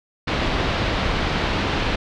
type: low-pass noise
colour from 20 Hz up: pink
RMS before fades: -22 dBFS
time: 0.27-1.96 s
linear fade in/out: 10 ms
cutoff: 4100 Hz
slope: 24 dB/octave
effects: none